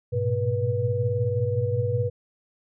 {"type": "tone cluster", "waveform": "sine", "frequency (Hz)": [103.1, 116.8, 122.2, 486.3], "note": ["G#2", "A#2", "B2", "B4"], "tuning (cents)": [-12, 4, -18, -27], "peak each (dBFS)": [-26, -34, -27, -26], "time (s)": [0.12, 2.1], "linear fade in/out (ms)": 20, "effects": []}